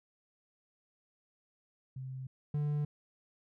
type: tone pair in turn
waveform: sine / triangle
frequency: 130.81 / 147.64 Hz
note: C3 / D3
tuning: 0 / +9 cents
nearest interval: major second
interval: 209 cents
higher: second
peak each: -39 / -28 dBFS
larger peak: second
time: 1.96-2.27 / 2.54-2.85 s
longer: neither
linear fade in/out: 5 ms
effects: none

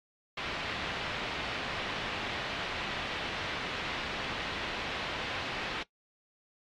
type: low-pass noise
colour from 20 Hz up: white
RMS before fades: -37 dBFS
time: 0.37-5.83 s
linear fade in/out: 5 ms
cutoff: 3400 Hz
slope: 24 dB/octave
effects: noise-tail reverb RT60 0.1 s tail -18 dB re dry + AAC 64 kbps

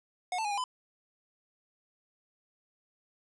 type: tone with pitch steps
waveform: square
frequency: 727 / 885 / 827 / 809 / 1010 Hz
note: F#5 / A5 / G#5 / G#5 / B5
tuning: -31 / +10 / -8 / -46 / +39 cents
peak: -31 dBFS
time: 0.32-0.64 s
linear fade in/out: 2 ms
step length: 64 ms
effects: resampled to 22050 Hz + 11-bit

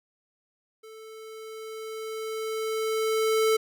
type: tone with level ramp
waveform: square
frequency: 440 Hz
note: A4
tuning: in tune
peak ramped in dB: -45 to -20 dBFS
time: 0.83-3.57 s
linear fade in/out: 10 ms
effects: none

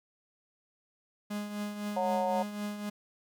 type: tone with tremolo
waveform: 45% pulse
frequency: 207.3 Hz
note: G#3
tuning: 3 cents flat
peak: -32 dBFS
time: 1.3-2.9 s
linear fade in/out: 10 ms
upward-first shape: triangle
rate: 3.9 Hz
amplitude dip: 60%
type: harmonic tone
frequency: 183.3 Hz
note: F#3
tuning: 16 cents flat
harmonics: 3 / 4 / 5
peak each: -31 / -32 / -33 dBFS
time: 1.96-2.43 s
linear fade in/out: 10 ms
effects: none

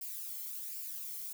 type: noise with flanger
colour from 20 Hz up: violet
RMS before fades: -42 dBFS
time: 0.01-1.33 s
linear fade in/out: 5 ms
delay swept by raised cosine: 0.4 to 0.95 ms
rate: 1.3 Hz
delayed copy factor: +0.5
effects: none

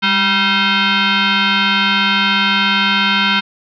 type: tone with frequency modulation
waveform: sine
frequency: 784 Hz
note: G5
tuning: in tune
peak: -11 dBFS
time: 0.02-3.41 s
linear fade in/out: 20 ms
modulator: 583 Hz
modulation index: 5.3
effects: none

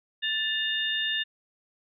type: tone cluster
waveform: sine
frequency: 1759 / 2835 / 3626 Hz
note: A6 / F7 / A#7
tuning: -1 / +25 / -49 cents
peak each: -30 dBFS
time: 0.22-1.24 s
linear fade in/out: 20 ms
effects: none

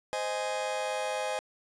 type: chord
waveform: 40% pulse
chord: Ab major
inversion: first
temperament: just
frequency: 519.1 / 623 / 830.6 Hz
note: C5 / Eb5 / Ab5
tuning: -14 / +2 / 0 cents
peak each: -34 dBFS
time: 0.13-1.39 s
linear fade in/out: 0 ms
effects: resampled to 22050 Hz + 9-bit

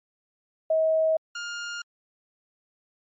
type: tone pair in turn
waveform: sine / sawtooth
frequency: 638 / 1411.3 Hz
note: D#5 / F6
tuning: +43 / +18 cents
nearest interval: octave + major second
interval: 1375 cents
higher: second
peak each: -19 / -28 dBFS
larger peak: first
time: 0.7-1.17 / 1.35-1.82 s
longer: neither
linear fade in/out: 5 ms
effects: MP3 32 kbps

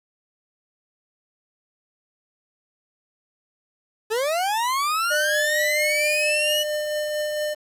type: linear sweep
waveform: 40% pulse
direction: up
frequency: 418.9 to 2962 Hz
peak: -20 dBFS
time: 4.1-6.64 s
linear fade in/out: 20 ms
type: tone with tremolo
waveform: square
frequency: 602 Hz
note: D5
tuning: 43 cents sharp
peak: -23 dBFS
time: 5.1-7.55 s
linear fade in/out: 20 ms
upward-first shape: triangle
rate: 4.4 Hz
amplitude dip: 30%
effects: resampled to 32000 Hz + 8-bit

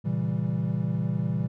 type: chord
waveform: triangle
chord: A# diminished seventh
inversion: none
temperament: equal with one note detuned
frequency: 116.54 / 136.29 / 164.81 / 196 Hz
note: A#2 / C#3 / E3 / G3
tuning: 0 / -29 / 0 / 0 cents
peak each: -28 / -29 / -27 / -29 dBFS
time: 0.04-1.48 s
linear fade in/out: 20 ms
effects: none

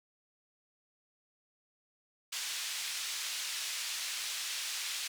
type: band-pass noise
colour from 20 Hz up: pink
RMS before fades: -38 dBFS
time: 2.32-5.08 s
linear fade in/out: 10 ms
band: 2700 to 8200 Hz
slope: 12 dB/octave
effects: none

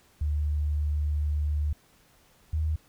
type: tone pair in turn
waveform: sine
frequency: 74.4 / 77.93 Hz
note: D2 / D#2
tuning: +23 / +3 cents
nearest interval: minor second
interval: 80 cents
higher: second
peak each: -24 dBFS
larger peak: neither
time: 0.21-1.73 / 2.53-2.76 s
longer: first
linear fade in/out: 5 ms
effects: pink hiss -61 dBFS RMS until 2.88 s

